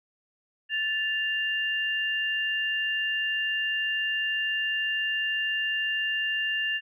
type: tone pair together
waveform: sine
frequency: 1754 / 2794 Hz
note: A6 / F7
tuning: -6 / 0 cents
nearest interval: minor sixth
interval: 806 cents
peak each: -28 / -28 dBFS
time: 0.69-6.81 s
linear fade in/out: 50 ms
effects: none